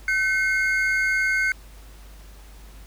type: tone pair together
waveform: triangle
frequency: 1527 / 2150 Hz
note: G6 / C7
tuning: -46 / +47 cents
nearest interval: tritone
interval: 593 cents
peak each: -20 / -21 dBFS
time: 0.08-1.52 s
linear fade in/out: 2 ms
effects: added 50 Hz sine -42 dBFS peak until 2.86 s + pink hiss -51 dBFS RMS until 2.86 s